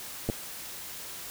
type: clicks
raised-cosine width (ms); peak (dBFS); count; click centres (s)
2; -15 / -15; 2; 0.29 / 0.299
effects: white hiss -41 dBFS RMS until 1.3 s